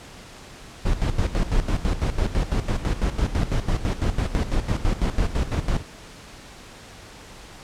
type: noise with tremolo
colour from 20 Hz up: brown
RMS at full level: -20 dBFS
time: 0.85-5.83 s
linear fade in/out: 10 ms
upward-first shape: square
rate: 6 Hz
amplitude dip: 75%
effects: pink hiss -43 dBFS RMS until 7.63 s + low-pass 8000 Hz 12 dB/octave